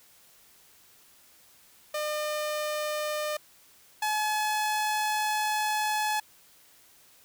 sawtooth tone pair in turn, 604 / 852.4 Hz, D5 / G#5, +48 / +45 cents, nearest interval tritone, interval 597 cents, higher second, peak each -25 / -22 dBFS, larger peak second, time 1.94-3.37 / 4.02-6.2 s, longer second, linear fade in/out 5 ms, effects white hiss -58 dBFS RMS until 7.24 s

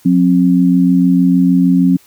sine tone pair together, 180.2 / 266.7 Hz, F#3 / C4, -45 / +33 cents, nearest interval perfect fifth, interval 678 cents, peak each -10 dBFS, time 0.05-1.97 s, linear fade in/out 10 ms, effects white hiss -48 dBFS RMS until 2.06 s

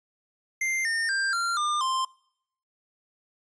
square tone with pitch steps, 2093 / 1822.1 / 1586.2 / 1380.9 / 1202.1 / 1046.5 Hz, C7 / A#6 / G6 / F6 / D6 / C6, 0 / -40 / +20 / -20 / +40 / 0 cents, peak -25 dBFS, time 0.61-2.05 s, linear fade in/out 5 ms, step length 240 ms, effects noise-tail reverb RT60 0.7 s tail -24 dB re dry + resampled to 22050 Hz

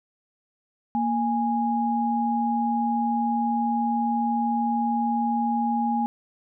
sine tone pair together, 233.2 / 827 Hz, A#3 / G#5, +1 / -8 cents, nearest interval octave + minor seventh, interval 2191 cents, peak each -24 dBFS, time 0.95-6.06 s, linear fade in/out 0 ms, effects none

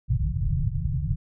white low-pass noise, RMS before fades -25 dBFS, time 0.08-1.16 s, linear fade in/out 20 ms, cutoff 160 Hz, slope 96 dB/octave, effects none

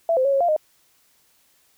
sine tone with pitch steps, 666 / 518 / 554 / 547 / 695 / 616 Hz, E5 / C5 / C#5 / C#5 / F5 / D#5, +18 / -17 / -1 / -23 / -9 / -17 cents, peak -16 dBFS, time 0.09-0.564 s, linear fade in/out 2 ms, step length 79 ms, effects white hiss -61 dBFS RMS until 1.77 s

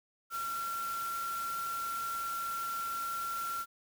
sine tone in noise, 1365 Hz, F6, 40 cents flat, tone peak -34 dBFS, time 0.3-3.66 s, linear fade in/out 50 ms, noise white, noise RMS -45 dBFS, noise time 0.3-3.66 s, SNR +8 dB, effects none

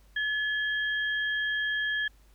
sine tone pair together, 1710 / 3228 Hz, A6 / G#7, -50 / -50 cents, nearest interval major seventh, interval 1100 cents, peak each -27 / -35 dBFS, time 0.16-2.08 s, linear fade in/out 5 ms, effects added 50 Hz sine -56 dBFS peak until 2.34 s + pink hiss -65 dBFS RMS until 2.34 s

